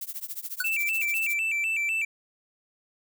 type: noise with tremolo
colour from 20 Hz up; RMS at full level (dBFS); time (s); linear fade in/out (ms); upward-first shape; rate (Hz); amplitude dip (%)
violet; -32; 0.01-1.34; 5; triangle; 14; 100
type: tone with exponential decay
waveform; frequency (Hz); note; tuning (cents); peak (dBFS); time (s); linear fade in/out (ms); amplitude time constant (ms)
square; 1480; F#6; 0; -23; 0.6-0.68; 5; 17
type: tone with vibrato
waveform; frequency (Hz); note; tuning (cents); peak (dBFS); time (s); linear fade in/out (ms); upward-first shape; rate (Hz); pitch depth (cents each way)
triangle; 2489; D#7; 0; -23; 0.64-2.05; 5; square; 4; 110
effects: none